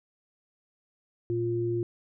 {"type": "tone pair together", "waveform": "sine", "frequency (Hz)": [116.54, 349.8], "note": ["A#2", "F4"], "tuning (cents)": [0, 3], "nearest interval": "octave + perfect fifth", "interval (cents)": 1903, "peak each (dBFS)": [-31, -27], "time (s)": [1.3, 1.83], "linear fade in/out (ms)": 0, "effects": []}